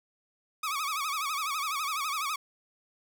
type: tone with vibrato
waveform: sawtooth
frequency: 1192 Hz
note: D6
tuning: 25 cents sharp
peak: -26 dBFS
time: 0.63-2.36 s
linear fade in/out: 5 ms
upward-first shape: sine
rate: 12 Hz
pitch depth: 140 cents each way
effects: none